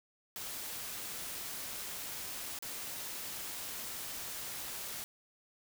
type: noise with dropouts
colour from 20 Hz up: white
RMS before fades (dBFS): -42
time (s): 0.36-5.04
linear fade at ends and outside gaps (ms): 0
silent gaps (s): 2.588-2.624
effects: none